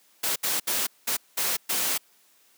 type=noise bursts at uneven times; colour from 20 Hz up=white; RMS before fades=-26 dBFS; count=6; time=0.23-0.36 / 0.43-0.6 / 0.67-0.87 / 1.07-1.17 / 1.37-1.57 / 1.69-1.98 s; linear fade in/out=10 ms; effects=white hiss -61 dBFS RMS until 2.57 s + high-pass 200 Hz 12 dB/octave